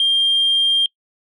sine tone, 3197 Hz, G7, 33 cents sharp, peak -11 dBFS, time 0-0.86 s, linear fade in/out 2 ms, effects noise-tail reverb RT60 0.1 s tail -24 dB re dry + tanh soft clip ceiling -10 dBFS

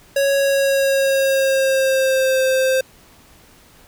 square tone with pitch glide, 554 to 523.8 Hz, C#5 to C5, -1 to +2 cents, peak -15 dBFS, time 0.16-2.81 s, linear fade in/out 5 ms, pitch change -97 cents, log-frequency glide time 0.36-2.41 s, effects pink hiss -49 dBFS RMS until 3.87 s

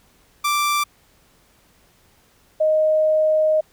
sawtooth / sine tone pair in turn, 1174.7 / 622.3 Hz, D6 / D#5, 0 / 0 cents, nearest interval major seventh, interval 1100 cents, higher first, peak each -14 dBFS, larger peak neither, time 0.44-0.84 / 2.6-3.61 s, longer second, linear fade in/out 10 ms, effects pink hiss -57 dBFS RMS until 3.72 s

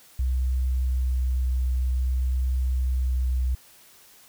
sine tone with vibrato, 63.6 Hz, C2, 48 cents flat, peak -21 dBFS, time 0.19-3.55 s, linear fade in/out 5 ms, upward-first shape sine, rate 0.54 Hz, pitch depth 8 cents each way, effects white hiss -53 dBFS RMS until 4.28 s

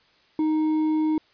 sine tone with hard clipping, 311.1 Hz, D#4, in tune, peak -21 dBFS, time 0.39-1.18 s, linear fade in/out 2 ms, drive 4 dB, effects white hiss -60 dBFS RMS until 1.33 s + resampled to 11025 Hz

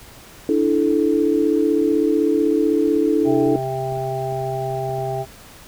sine chord, D suspended second, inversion none, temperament equal with one note detuned, 293.7 / 329.6 / 435.4 Hz, D4 / E4 / A4, 0 / 0 / -18 cents, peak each -19 dBFS, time 0.49-3.56 s, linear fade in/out 2 ms
clicks, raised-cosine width 3 ms, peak -28 dBFS, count 9, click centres 2.877 / 2.962 / 3.465 / 3.585 / 3.923 / 3.974 / 4.325 / 4.893 / 4.985 s
harmonic tone, 131.9 Hz, C3, 14 cents sharp, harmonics 1 / 3 / 5 / 6, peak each -27 / -27 / -27 / -27 dBFS, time 3.24-5.26 s, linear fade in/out 50 ms
effects pink hiss -43 dBFS RMS until 5.67 s

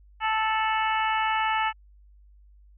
harmonic tone with a mistuned harmonic, 438.8 Hz, A4, 5 cents flat, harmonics 2 / 3 / 4 / 5 / 6 / 7, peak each -25 / -29 / -31 / -33 / -35 / -36 dBFS, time 0.2-1.73 s, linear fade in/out 50 ms, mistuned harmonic 7, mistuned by -71 cents, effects added 50 Hz sine -51 dBFS peak until 2.77 s

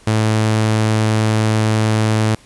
sawtooth tone, 109.2 Hz, A2, 13 cents flat, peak -9 dBFS, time 0.07-2.35 s, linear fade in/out 5 ms, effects pink hiss -47 dBFS RMS until 2.45 s + resampled to 24000 Hz

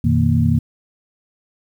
sine tone cluster, 89.7 / 120.8 / 156.3 / 232.4 Hz, F2 / B2 / D#3 / A#3, +47 / -38 / +8 / -5 cents, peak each -18 dBFS, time 0.04-0.59 s, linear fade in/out 5 ms, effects 8-bit

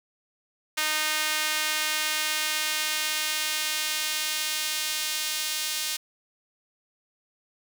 sawtooth tone with high-pass filter sweep, 308.1 Hz, D#4, 17 cents flat, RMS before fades -28 dBFS, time 0.77-5.97 s, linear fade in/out 10 ms, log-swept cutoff 1800 to 3600 Hz, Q 0.85, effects none

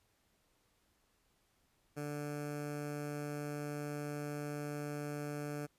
15% pulse tone with notch filter, 146.83 Hz, D3, in tune, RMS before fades -41 dBFS, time 1.96-5.67 s, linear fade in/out 20 ms, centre 3600 Hz, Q 1.2, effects pink hiss -75 dBFS RMS until 5.78 s + resampled to 32000 Hz

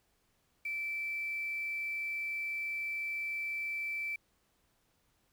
sine tone with quantisation, 2327 Hz, D7, 17 cents flat, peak -34 dBFS, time 0.65-4.16 s, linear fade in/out 5 ms, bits 9, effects pink hiss -74 dBFS RMS until 5.32 s

